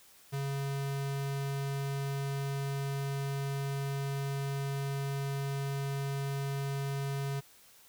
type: tone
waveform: square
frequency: 138.59 Hz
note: C#3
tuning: in tune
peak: -33 dBFS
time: 0.32-7.41 s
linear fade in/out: 20 ms
effects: white hiss -59 dBFS RMS until 7.88 s